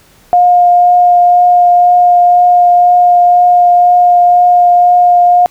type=tone with vibrato; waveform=sine; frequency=710 Hz; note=F5; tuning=28 cents sharp; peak=-3 dBFS; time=0.33-5.46 s; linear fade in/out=0 ms; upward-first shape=triangle; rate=2 Hz; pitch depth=10 cents each way; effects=pink hiss -45 dBFS RMS until 5.5 s